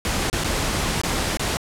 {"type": "noise with dropouts", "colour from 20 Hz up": "pink", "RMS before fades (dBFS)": -23, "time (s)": [0.05, 1.57], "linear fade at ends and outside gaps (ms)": 0, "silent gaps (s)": [[0.299, 0.329], [0.437, 0.444], [1.015, 1.035], [1.371, 1.395]], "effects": ["low-pass 10000 Hz 12 dB/octave"]}